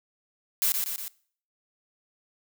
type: noise with echo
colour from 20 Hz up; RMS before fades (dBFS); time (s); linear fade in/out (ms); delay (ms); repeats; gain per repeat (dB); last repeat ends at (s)
blue; -24; 0.62-0.72; 0; 120; 3; -4; 1.08
effects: noise-tail reverb RT60 0.5 s tail -21 dB re dry